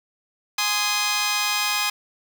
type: chord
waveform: 10% pulse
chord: Ab major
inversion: none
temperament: just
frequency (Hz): 830.6 / 1038.3 / 1245.9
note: Ab5 / C6 / Eb6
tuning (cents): 0 / -14 / +2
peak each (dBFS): -18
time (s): 0.58-1.9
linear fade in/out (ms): 5
effects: none